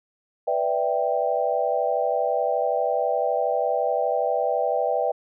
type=chord; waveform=sine; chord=E minor seventh; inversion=second; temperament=equal; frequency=493.9 / 587.3 / 659.3 / 784 Hz; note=B4 / D5 / E5 / G5; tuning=0 / 0 / 0 / 0 cents; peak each=-26 dBFS; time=0.47-5.12 s; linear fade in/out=10 ms; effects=none